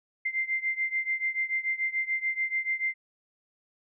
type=beating tone pair; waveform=sine; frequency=2086 / 2092.9 Hz; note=C7 / C7; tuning=-6 / 0 cents; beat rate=6.9 Hz; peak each=-29 / -31 dBFS; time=0.25-2.94 s; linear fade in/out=10 ms; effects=none